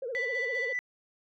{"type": "tone with vibrato", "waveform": "sine", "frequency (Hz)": 495.9, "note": "B4", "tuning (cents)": 7, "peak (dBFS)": -32, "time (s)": [0.02, 0.73], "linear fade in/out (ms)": 5, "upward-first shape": "triangle", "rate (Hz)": 15, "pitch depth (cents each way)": 200}
{"type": "tone with tremolo", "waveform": "sine", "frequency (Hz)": 1982, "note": "B6", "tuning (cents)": 6, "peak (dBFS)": -27, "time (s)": [0.15, 0.79], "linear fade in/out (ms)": 0, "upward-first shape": "square", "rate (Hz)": 5, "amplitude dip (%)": 25}
{"effects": ["tanh soft clip ceiling -25 dBFS"]}